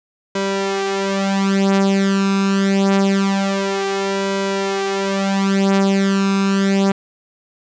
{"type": "tone with flanger", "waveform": "sawtooth", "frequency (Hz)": 195.7, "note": "G3", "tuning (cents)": -3, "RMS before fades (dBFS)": -17, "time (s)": [0.35, 6.92], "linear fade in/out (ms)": 5, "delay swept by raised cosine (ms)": [2, 5.9], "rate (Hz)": 0.25, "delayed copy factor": 0.8, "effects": ["resampled to 16000 Hz", "7-bit"]}